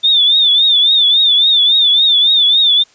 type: tone with vibrato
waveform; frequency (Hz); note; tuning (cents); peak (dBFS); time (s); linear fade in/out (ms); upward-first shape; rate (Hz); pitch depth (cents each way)
sine; 3569; A7; +24; -7; 0.03-2.84; 20; triangle; 3.6; 110
effects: white hiss -49 dBFS RMS until 2.94 s + resampled to 16000 Hz